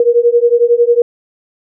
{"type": "beating tone pair", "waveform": "sine", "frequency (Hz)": [470, 481], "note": ["A#4", "B4"], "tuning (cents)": [14, -46], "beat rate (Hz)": 11, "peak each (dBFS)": -10, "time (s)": [0, 1.02], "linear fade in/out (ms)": 2, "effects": []}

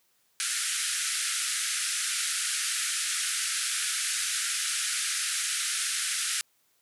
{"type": "band-pass noise", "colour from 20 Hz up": "white", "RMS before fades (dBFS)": -30, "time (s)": [0.4, 6.41], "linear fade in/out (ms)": 0, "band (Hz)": [1300, 11000], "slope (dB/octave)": 96, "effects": ["white hiss -69 dBFS RMS until 6.81 s", "high-pass 80 Hz 12 dB/octave"]}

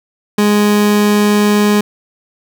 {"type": "tone", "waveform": "30% pulse", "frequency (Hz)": 207.7, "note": "G#3", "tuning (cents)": 0, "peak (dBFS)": -6, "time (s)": [0.38, 1.81], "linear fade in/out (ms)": 5, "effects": []}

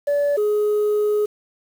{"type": "tone pair in turn", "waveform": "sine", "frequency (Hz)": [576, 419.5], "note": ["D5", "G#4"], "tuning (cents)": [-34, 17], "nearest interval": "perfect fourth", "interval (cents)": 549, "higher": "first", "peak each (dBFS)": -14, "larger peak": "neither", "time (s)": [[0.07, 0.37], [0.37, 1.26]], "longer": "second", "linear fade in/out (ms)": 10, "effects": ["tanh soft clip ceiling -15 dBFS", "7-bit"]}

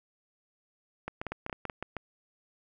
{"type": "clicks", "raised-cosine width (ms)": 0.5, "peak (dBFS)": -20, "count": 11, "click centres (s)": [1.08, 1.215, 1.267, 1.32, 1.464, 1.497, 1.528, 1.653, 1.698, 1.826, 1.967], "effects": []}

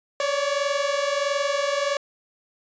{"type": "tone pair together", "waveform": "sawtooth", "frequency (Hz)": [556.5, 578], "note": ["C#5", "D5"], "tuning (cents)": [7, -28], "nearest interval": "minor second", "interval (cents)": 65, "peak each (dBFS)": -21, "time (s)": [0.2, 1.97], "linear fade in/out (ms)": 2, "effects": ["resampled to 16000 Hz"]}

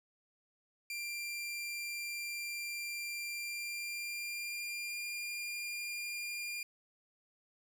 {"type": "tone with pitch glide", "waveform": "sawtooth", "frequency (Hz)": [2375, 2404], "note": ["D7", "D7"], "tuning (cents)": [19, 40], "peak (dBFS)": -35, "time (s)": [0.9, 6.63], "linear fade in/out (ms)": 2, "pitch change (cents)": 21, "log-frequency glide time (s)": [3.34, 5.03], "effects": []}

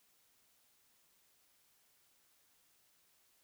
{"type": "silence", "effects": ["white hiss -72 dBFS RMS until 3.43 s"]}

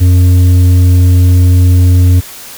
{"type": "tone with tanh clipping", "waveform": "sine", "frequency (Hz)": 90, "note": "F#2", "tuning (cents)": -47, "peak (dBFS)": -4, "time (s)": [0, 2.21], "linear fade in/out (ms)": 20, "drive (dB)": 7, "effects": ["white hiss -29 dBFS RMS until 2.57 s"]}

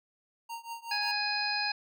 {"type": "tone with tremolo", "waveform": "square", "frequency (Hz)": 926, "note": "A#5", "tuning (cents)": -12, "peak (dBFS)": -36, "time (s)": [0.49, 1.12], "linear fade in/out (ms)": 10, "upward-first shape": "triangle", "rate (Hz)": 5.4, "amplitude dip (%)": 95}
{"type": "harmonic tone", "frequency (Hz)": 830.6, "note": "G#5", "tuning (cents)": 0, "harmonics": [1, 2, 3, 5, 6], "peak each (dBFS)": [-35, -35, -35, -35, -35], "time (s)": [0.91, 1.72], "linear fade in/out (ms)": 5}
{"effects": []}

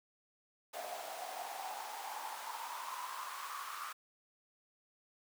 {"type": "noise with high-pass filter sweep", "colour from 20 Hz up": "pink", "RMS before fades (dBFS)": -44, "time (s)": [0.73, 3.93], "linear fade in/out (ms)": 10, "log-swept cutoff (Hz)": [660, 1200], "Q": 7.3, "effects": []}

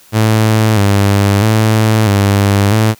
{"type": "tone with vibrato", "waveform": "sawtooth", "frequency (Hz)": 104.8, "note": "G#2", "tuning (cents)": 16, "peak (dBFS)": -4, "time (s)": [0.12, 2.95], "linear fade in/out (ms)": 50, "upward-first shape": "square", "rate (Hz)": 0.77, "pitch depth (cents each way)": 75, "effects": ["white hiss -44 dBFS RMS until 2.99 s"]}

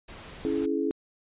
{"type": "noise", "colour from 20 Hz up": "pink", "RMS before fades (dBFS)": -44, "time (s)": [0.08, 0.66], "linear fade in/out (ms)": 5}
{"type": "chord", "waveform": "sine", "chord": "C# minor", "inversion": "none", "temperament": "equal with one note detuned", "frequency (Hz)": [277.2, 329.6, 423.8], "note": ["C#4", "E4", "G#4"], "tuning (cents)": [0, 0, 35], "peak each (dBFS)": -29, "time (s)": [0.45, 0.91], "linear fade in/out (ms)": 0}
{"effects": ["resampled to 8000 Hz"]}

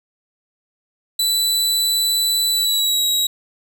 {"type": "tone with pitch glide", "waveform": "sawtooth", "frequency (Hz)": [3977, 3842], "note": ["B7", "B7"], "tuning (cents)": [11, -48], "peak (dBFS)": -13, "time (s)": [1.19, 3.27], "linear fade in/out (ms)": 5, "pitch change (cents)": -59, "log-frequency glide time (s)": [2.51, 3.06], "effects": []}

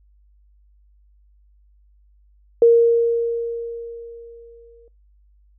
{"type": "tone with exponential decay", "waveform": "sine", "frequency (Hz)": 466.2, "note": "A#4", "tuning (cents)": 0, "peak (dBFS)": -7, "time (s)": [2.62, 4.88], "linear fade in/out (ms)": 2, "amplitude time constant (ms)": 490, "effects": ["noise-tail reverb RT60 0.2 s tail -23 dB re dry", "added 50 Hz sine -52 dBFS peak until 5.58 s"]}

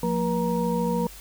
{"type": "tone cluster", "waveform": "sine", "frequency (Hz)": [176.1, 229.5, 481.2, 940], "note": ["F3", "A#3", "B4", "A#5"], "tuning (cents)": [15, -27, -45, 14], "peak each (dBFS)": [-26, -28, -27, -30], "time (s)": [0.03, 1.07], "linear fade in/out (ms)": 2, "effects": ["added 48 Hz sine -45 dBFS peak until 1.2 s", "white hiss -45 dBFS RMS until 1.2 s"]}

